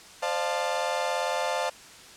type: chord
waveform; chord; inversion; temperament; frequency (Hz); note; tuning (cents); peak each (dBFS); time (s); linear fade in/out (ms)
35% pulse; D minor seventh; third; equal with one note detuned; 523.3 / 601.4 / 698.5 / 880; C5 / D5 / F5 / A5; 0 / +41 / 0 / 0; -30; 0.22-1.7; 10
effects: white hiss -48 dBFS RMS until 2.16 s + low-pass 8000 Hz 12 dB/octave